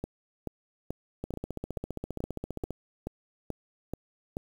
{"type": "two click trains", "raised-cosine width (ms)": 2, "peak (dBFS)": [-20, -21], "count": [11, 23], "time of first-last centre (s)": [[0.04, 4.369], [1.24, 2.707]], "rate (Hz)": [2.31, 15], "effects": ["8-bit"]}